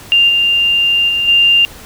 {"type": "tone with level steps", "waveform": "sine", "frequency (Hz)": 2794, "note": "F7", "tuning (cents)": 0, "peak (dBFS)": [-6, -9, -12, -6], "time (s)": [0.12, 1.65], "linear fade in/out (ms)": 0, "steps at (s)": [0.28, 1.08, 1.27], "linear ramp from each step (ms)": 20, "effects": ["pink hiss -35 dBFS RMS until 1.85 s"]}